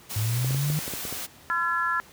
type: noise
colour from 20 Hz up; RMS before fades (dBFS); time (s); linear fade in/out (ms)
white; -34; 0.09-1.27; 20
type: linear sweep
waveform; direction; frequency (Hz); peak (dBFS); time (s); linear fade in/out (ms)
sine; up; 103.83 to 155.56; -23; 0.16-0.79; 0
type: clicks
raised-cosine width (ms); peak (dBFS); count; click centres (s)
2; -22; 8; 0.446 / 0.508 / 0.546 / 0.701 / 0.879 / 0.937 / 1.052 / 1.126
type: harmonic tone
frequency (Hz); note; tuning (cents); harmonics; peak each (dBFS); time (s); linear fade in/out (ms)
340; F4; -46; 3 / 4 / 5; -30 / -26 / -27; 1.5-2; 0
effects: pink hiss -51 dBFS RMS until 2.12 s + high-pass 60 Hz 12 dB/octave